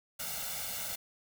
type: noise with comb filter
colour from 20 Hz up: white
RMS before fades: -38 dBFS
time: 0.19-0.96 s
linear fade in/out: 10 ms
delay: 1.4 ms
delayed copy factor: +0.8
effects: none